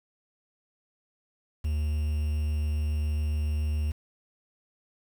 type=tone with quantisation; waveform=triangle; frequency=75.6 Hz; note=D#2; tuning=49 cents flat; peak=-23 dBFS; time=1.64-3.92 s; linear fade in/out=10 ms; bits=8; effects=none